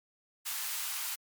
white high-pass noise, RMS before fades -36 dBFS, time 0.45-1.16 s, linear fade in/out 20 ms, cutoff 870 Hz, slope 24 dB/octave, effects MP3 96 kbps

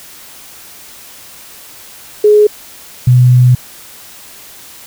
sine tone pair in turn, 420 / 124.87 Hz, G#4 / B2, +19 / +20 cents, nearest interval octave + major sixth, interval 2099 cents, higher first, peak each -3 dBFS, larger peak neither, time 2.24-2.47 / 3.07-3.55 s, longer second, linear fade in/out 5 ms, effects white hiss -35 dBFS RMS until 4.86 s

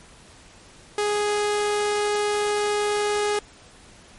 sawtooth tone, 415.3 Hz, G#4, in tune, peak -17 dBFS, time 0.98-3.39 s, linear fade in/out 2 ms, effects pink hiss -49 dBFS RMS until 4.18 s + MP3 48 kbps

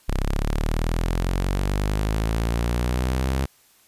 sawtooth linear sweep, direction up, 32.14 to 67.2 Hz, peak -17 dBFS, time 0.08-3.46 s, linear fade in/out 10 ms, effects white hiss -57 dBFS RMS until 3.87 s + resampled to 32000 Hz

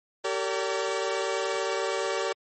sawtooth tone cluster, 387.5 / 456.6 / 572 Hz, G4 / A#4 / D5, -20 / -36 / -46 cents, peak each -27 dBFS, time 0.24-2.33 s, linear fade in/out 10 ms, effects MP3 32 kbps

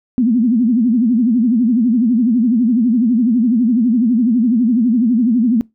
sine tone with vibrato, 235.4 Hz, A#3, 17 cents sharp, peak -10 dBFS, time 0.18-5.61 s, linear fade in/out 0 ms, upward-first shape sine, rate 12 Hz, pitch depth 170 cents each way, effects noise-tail reverb RT60 0.2 s tail -24 dB re dry

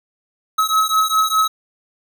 square beating tone pair, 1283 / 1287.9 Hz, E6 / E6, -47 / -41 cents, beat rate 4.9 Hz, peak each -18 dBFS, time 0.58-1.48 s, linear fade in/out 10 ms, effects none

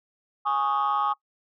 sine chord, Ab suspended fourth, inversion none, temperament just, 830.6 / 1107.5 / 1245.9 Hz, Ab5 / Db6 / Eb6, 0 / -2 / +2 cents, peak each -25 dBFS, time 0.45-1.14 s, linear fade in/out 20 ms, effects noise-tail reverb RT60 0.1 s tail -22 dB re dry + tanh soft clip ceiling -17 dBFS

